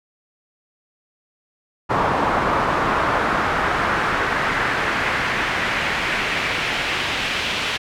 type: noise with band-pass filter sweep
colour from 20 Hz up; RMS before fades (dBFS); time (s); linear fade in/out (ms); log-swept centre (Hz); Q
brown; -21; 1.89-7.78; 20; 1000 to 3000; 1.6
effects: none